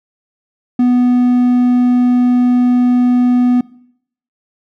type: tone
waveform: triangle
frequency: 246.9 Hz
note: B3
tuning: in tune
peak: -6 dBFS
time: 0.79-3.61 s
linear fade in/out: 5 ms
effects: noise-tail reverb RT60 0.7 s tail -21 dB re dry